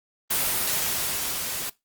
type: noise with level ramp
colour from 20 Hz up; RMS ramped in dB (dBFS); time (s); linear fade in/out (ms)
white; -23 to -31; 0.3-1.7; 10
effects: noise-tail reverb RT60 0.2 s tail -20 dB re dry + Opus 24 kbps